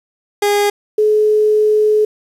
30% pulse / sine tone pair in turn, 409.5 / 426.3 Hz, G#4 / G#4, -24 / +45 cents, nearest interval minor second, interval 69 cents, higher second, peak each -9 dBFS, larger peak neither, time 0.42-0.7 / 0.98-2.05 s, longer second, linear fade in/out 5 ms, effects resampled to 32000 Hz + 7-bit

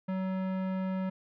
sine tone with tanh clipping, 188.3 Hz, F#3, 31 cents sharp, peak -32 dBFS, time 0.08-1.1 s, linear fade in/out 10 ms, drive 18 dB, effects none

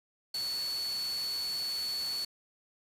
sine tone in noise, 4435 Hz, C#8, in tune, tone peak -32 dBFS, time 0.34-2.25 s, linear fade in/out 5 ms, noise white, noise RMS -43 dBFS, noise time 0.34-2.25 s, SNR +8 dB, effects resampled to 32000 Hz

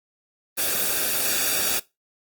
white noise with comb filter, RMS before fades -23 dBFS, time 0.57-1.8 s, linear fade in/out 20 ms, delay 0.97 ms, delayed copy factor -0.7, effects noise-tail reverb RT60 0.2 s tail -18 dB re dry + Opus 24 kbps

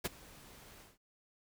pink noise with ADSR envelope, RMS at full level -33 dBFS, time 0.04-0.98 s, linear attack 15 ms, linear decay 24 ms, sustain -23 dB, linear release 180 ms, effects none

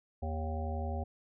harmonic tone with a mistuned harmonic, 79 Hz, D#2, 27 cents sharp, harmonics 1 / 3 / 5 / 7 / 9 / 10, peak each -34 / -43 / -46 / -44 / -44 / -45 dBFS, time 0.22-1.04 s, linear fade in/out 10 ms, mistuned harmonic 10, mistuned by -17 cents, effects none

